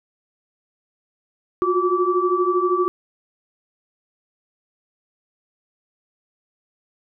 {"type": "tone cluster", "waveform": "sine", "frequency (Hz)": [354.8, 367.4, 1157], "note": ["F4", "F#4", "D6"], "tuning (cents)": [27, -12, -26], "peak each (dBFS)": -21, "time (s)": [1.62, 2.88], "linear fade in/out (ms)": 0, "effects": []}